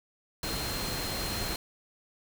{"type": "tone in noise", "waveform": "sine", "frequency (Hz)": 4186, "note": "C8", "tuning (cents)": 0, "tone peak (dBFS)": -38, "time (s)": [0.43, 1.56], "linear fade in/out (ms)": 2, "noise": "pink", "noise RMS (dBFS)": -34, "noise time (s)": [0.43, 1.56], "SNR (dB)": -7, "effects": []}